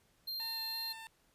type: tone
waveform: square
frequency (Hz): 4186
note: C8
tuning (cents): 0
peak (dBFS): -38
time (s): 0.27-0.93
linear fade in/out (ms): 10
type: tone with vibrato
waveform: 15% pulse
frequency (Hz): 901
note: A5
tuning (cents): +41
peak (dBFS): -40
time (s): 0.4-1.07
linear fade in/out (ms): 0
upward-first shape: square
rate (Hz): 3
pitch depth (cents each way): 10
effects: pink hiss -71 dBFS RMS until 1.34 s + resampled to 32000 Hz